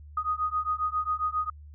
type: beating tone pair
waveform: sine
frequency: 1241 / 1248.4 Hz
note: D#6 / D#6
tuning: -5 / +5 cents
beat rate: 7.4 Hz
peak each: -29 dBFS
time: 0.17-1.5 s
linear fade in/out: 5 ms
effects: added 74 Hz sine -44 dBFS peak until 1.74 s